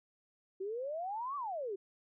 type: exponential two-way sweep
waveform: sine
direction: up then down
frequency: 370 to 1174.7 to 370 Hz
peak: -36 dBFS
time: 0.6-1.76 s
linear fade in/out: 10 ms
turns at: 1.36 s
effects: none